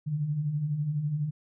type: beating tone pair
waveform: sine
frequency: 138.59 / 150.59 Hz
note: C#3 / D3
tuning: 0 / +44 cents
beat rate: 12 Hz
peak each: -36 / -27 dBFS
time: 0.06-1.31 s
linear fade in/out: 20 ms
effects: none